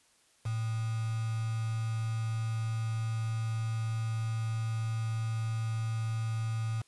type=tone with quantisation; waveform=sine; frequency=112.1 Hz; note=A2; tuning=33 cents sharp; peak=-30 dBFS; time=0.45-6.82 s; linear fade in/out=10 ms; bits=7; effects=white hiss -66 dBFS RMS until 6.87 s + resampled to 24000 Hz